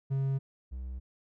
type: tone pair in turn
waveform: triangle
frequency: 135.5 / 63.71 Hz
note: C#3 / C2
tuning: -39 / -45 cents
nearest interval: octave + minor second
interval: 1306 cents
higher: first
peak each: -25 / -34 dBFS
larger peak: first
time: 0.1-0.39 / 0.71-1 s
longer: neither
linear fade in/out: 20 ms
effects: none